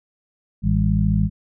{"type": "harmonic tone with a mistuned harmonic", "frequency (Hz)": 53.7, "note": "A1", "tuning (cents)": -41, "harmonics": [1, 2, 3, 4], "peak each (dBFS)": [-21, -21, -21, -21], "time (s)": [0.62, 1.3], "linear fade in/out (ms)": 50, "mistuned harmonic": 4, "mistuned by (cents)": -110, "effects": []}